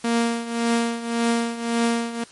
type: tone with tremolo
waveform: sawtooth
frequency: 233.1 Hz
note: A#3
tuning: in tune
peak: -13 dBFS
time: 0.04-2.24 s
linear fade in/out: 5 ms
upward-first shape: triangle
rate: 1.8 Hz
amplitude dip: 80%
effects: white hiss -48 dBFS RMS until 2.31 s + MP3 48 kbps